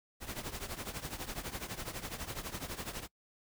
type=noise with tremolo; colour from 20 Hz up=pink; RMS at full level=-38 dBFS; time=0.2-3.08 s; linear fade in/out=50 ms; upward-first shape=triangle; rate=12 Hz; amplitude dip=85%; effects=noise-tail reverb RT60 0.1 s tail -24 dB re dry